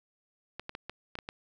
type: clicks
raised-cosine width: 0.3 ms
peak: -22 dBFS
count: 7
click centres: 0.596 / 0.694 / 0.751 / 0.896 / 1.154 / 1.188 / 1.289 s
effects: none